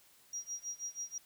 sine tone with tremolo, 5720 Hz, F8, 41 cents sharp, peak -36 dBFS, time 0.33-1.18 s, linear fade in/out 2 ms, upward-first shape sine, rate 6.2 Hz, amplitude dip 95%, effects white hiss -64 dBFS RMS until 1.25 s

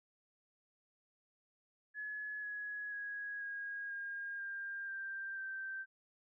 sine tone with pitch steps, 1699 / 1678.5 / 1658.3 / 1638.3 / 1618.5 / 1599 / 1579.7 / 1560.7 Hz, G#6 / G#6 / G#6 / G#6 / G#6 / G6 / G6 / G6, +39 / +18 / -3 / -24 / -45 / +34 / +13 / -8 cents, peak -40 dBFS, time 1.94-5.86 s, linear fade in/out 50 ms, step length 490 ms, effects none

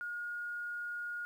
sine tone with quantisation, 1432 Hz, F6, 43 cents sharp, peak -37 dBFS, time 0.01-1.25 s, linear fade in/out 0 ms, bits 11, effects none

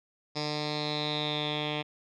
10% pulse tone with low-pass filter sweep, 149.9 Hz, D3, 36 cents sharp, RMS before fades -32 dBFS, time 0.35-1.83 s, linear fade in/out 20 ms, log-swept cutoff 4900 to 3100 Hz, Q 8.6, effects none

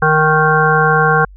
harmonic tone, 155.56 Hz, D#3, in tune, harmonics 1 / 3 / 5 / 7 / 9 / 10, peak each -16 / -16 / -16 / -16 / -16 / -16 dBFS, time 0.02-1.25 s, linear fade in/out 5 ms, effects added 48 Hz sine -35 dBFS peak until 1.36 s

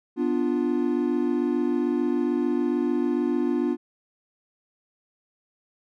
triangle chord, B diminished, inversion none, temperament equal, 246.9 / 293.7 / 349.2 Hz, B3 / D4 / F4, 0 / 0 / 0 cents, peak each -24 dBFS, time 0.16-3.77 s, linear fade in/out 50 ms, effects none

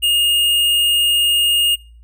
sine tone with tanh clipping, 2843 Hz, F7, 30 cents sharp, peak -14 dBFS, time 0.02-1.76 s, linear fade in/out 20 ms, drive 16 dB, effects noise-tail reverb RT60 0.4 s tail -23 dB re dry + added 58 Hz sine -40 dBFS peak until 2.03 s

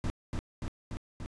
brown noise with echo, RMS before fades -31 dBFS, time 0.04-0.1 s, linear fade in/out 0 ms, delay 290 ms, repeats 4, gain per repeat -2 dB, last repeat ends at 1.26 s, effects resampled to 22050 Hz

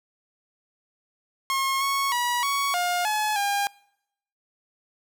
sawtooth tone with pitch steps, 1079 / 1103 / 968 / 1117 / 710 / 852 / 806 Hz, C#6 / C#6 / B5 / C#6 / F5 / G#5 / G5, -47 / -9 / -35 / +13 / +28 / +44 / +48 cents, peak -19 dBFS, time 1.5-3.67 s, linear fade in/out 0 ms, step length 310 ms, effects noise-tail reverb RT60 0.8 s tail -25 dB re dry

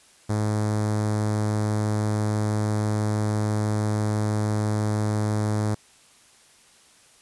sawtooth tone with notch filter, 106.1 Hz, G#2, 38 cents sharp, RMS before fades -24 dBFS, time 0.29-5.75 s, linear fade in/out 10 ms, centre 2800 Hz, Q 0.66, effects white hiss -55 dBFS RMS until 7.21 s + resampled to 24000 Hz

